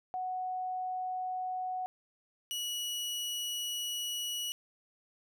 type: tone pair in turn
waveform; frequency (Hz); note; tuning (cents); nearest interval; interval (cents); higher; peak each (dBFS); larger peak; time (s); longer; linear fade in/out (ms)
sine / sawtooth; 740 / 2925; F#5 / F#7; 0 / -21; 2 octaves; 2379; second; -33 / -31; second; 0.14-1.86 / 2.51-4.52; second; 0
effects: none